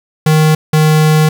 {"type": "tone pair in turn", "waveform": "square", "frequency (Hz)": [155.56, 154.98], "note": ["D#3", "D#3"], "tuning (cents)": [0, -7], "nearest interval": "unison", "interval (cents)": 7, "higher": "first", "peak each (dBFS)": -7, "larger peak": "neither", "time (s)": [[0.26, 0.55], [0.73, 1.29]], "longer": "second", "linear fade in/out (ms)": 5, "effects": ["7-bit"]}